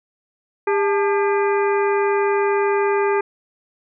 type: harmonic tone with a mistuned harmonic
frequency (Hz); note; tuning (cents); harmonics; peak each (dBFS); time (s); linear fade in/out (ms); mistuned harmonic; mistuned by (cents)
401.9; G4; +43; 1 / 2 / 3 / 4 / 5 / 6; -17 / -23 / -27 / -29 / -31 / -33; 0.67-3.21; 5; 2; +150
effects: none